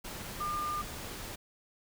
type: tone in noise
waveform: sine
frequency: 1204 Hz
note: D6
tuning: 43 cents sharp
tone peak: -32 dBFS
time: 0.4-0.82 s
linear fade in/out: 10 ms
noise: pink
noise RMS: -42 dBFS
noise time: 0.04-1.36 s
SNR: +7 dB
effects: none